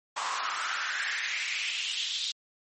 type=noise with high-pass filter sweep; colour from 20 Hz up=pink; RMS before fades=-32 dBFS; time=0.16-2.32 s; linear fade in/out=10 ms; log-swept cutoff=970 to 3800 Hz; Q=4.3; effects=MP3 32 kbps

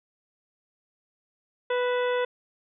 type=harmonic tone with a mistuned harmonic; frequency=493.9 Hz; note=B4; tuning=in tune; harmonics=1 / 2 / 3 / 4 / 5 / 6 / 7; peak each=-24 / -32 / -34 / -37 / -42 / -48 / -41 dBFS; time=1.7-2.25 s; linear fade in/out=5 ms; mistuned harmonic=5; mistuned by=+79 cents; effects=none

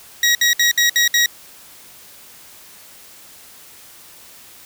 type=tone bursts; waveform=20% pulse; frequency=1903 Hz; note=A#6; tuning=35 cents sharp; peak=-7 dBFS; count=6; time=0.23-1.26 s; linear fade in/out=2 ms; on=120 ms; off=62 ms; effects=white hiss -43 dBFS RMS until 4.65 s

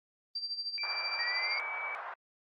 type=tone with tremolo; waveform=sine; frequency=4699 Hz; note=D8; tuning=in tune; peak=-32 dBFS; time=0.35-1.59 s; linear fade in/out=5 ms; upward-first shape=sine; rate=13 Hz; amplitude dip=70%
type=tone with pitch glide; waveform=sine; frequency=2348 to 2290 Hz; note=D7 to D7; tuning=-1 to -44 cents; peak=-36 dBFS; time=0.78-1.95 s; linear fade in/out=0 ms; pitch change=-43 cents; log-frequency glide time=1.51-1.6 s
type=band-pass noise; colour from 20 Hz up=white; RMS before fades=-42 dBFS; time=0.83-2.14 s; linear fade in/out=5 ms; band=660 to 1500 Hz; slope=24 dB/octave
type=exponential sweep; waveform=sine; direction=up; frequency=1864.7 to 2200 Hz; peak=-34 dBFS; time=1.19-1.6 s; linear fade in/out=0 ms
effects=Opus 24 kbps

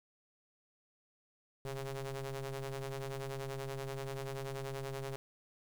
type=ring-modulated tone; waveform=sawtooth; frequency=137.1 Hz; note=C#3; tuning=19 cents flat; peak=-32 dBFS; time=1.65-5.16 s; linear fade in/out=0 ms; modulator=269 Hz; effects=10-bit

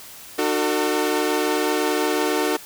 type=tone cluster; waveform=sawtooth; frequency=302.1 / 370.2 / 450.3 Hz; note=D4 / F#4 / A4; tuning=+49 / +1 / +40 cents; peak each=-20 dBFS; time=0.38-2.57 s; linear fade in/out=10 ms; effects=white hiss -41 dBFS RMS until 2.65 s

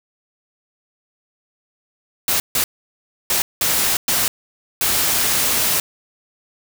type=noise bursts at uneven times; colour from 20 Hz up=white; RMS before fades=-18 dBFS; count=6; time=2.28-2.4 / 2.55-2.64 / 3.3-3.42 / 3.61-3.97 / 4.08-4.28 / 4.81-5.8 s; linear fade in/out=2 ms; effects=none

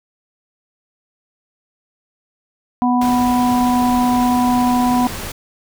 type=harmonic tone; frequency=246.9 Hz; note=B3; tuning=in tune; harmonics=1 / 3 / 4; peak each=-14 / -19 / -20 dBFS; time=2.82-5.07 s; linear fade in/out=0 ms
type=noise; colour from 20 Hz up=pink; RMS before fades=-28 dBFS; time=3.01-5.32 s; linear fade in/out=5 ms
effects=none

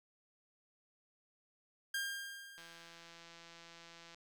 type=tone with exponential decay; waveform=sawtooth; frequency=1605 Hz; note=G6; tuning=40 cents sharp; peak=-31 dBFS; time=1.94-3.23 s; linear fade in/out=5 ms; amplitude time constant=280 ms
type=click train; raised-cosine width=0.2 ms; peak=-38 dBFS; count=264; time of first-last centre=2.58-4.145 s; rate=168 Hz
effects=none

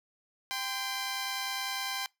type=tone pair together; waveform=10% pulse; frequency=789.2 / 1029 Hz; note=G5 / C6; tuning=+11 / -29 cents; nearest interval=perfect fourth; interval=460 cents; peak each=-27 dBFS; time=0.51-2.06 s; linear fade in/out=0 ms; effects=noise-tail reverb RT60 0.2 s tail -24 dB re dry

